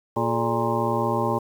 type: harmonic tone with a mistuned harmonic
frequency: 116.54 Hz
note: A#2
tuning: in tune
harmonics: 1 / 2 / 3 / 4 / 5 / 7 / 8 / 9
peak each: -29 / -29 / -29 / -29 / -29 / -29 / -29 / -29 dBFS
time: 0.16-1.39 s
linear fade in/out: 10 ms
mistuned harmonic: 4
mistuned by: -150 cents
effects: 8-bit